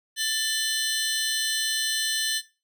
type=tone cluster; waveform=25% pulse; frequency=1769 / 3022 / 4115 Hz; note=A6 / F#7 / C8; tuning=+9 / +36 / -30 cents; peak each=-25 dBFS; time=0.16-2.42 s; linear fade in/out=50 ms; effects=noise-tail reverb RT60 0.3 s tail -17 dB re dry